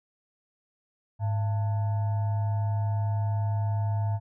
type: tone with frequency modulation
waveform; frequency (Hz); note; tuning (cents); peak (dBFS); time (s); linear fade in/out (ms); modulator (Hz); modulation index
sine; 104.3; G#2; +8; -24; 1.19-4.2; 50; 787; 0.33
effects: none